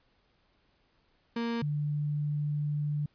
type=tone pair in turn; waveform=35% pulse / sine; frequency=233.1 / 147.78 Hz; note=A#3 / D3; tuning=0 / +11 cents; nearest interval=minor sixth; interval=789 cents; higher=first; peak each=-28 dBFS; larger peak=neither; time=1.36-1.62 / 1.62-3.06 s; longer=second; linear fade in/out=5 ms; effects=pink hiss -70 dBFS RMS until 3.14 s + resampled to 11025 Hz